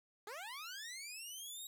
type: linear sweep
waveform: 15% pulse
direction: up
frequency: 388.9 to 3837 Hz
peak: -39 dBFS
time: 0.27-1.67 s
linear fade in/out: 2 ms
effects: none